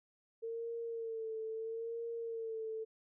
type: tone with vibrato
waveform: sine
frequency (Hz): 452.9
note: A#4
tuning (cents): -50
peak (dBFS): -38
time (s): 0.42-2.85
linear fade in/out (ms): 20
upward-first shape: sine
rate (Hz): 0.76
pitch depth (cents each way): 43
effects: none